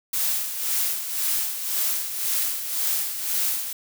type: noise with tremolo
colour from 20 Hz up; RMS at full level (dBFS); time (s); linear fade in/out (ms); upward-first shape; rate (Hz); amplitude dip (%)
blue; -23; 0.13-3.73; 5; sine; 1.9; 60
effects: none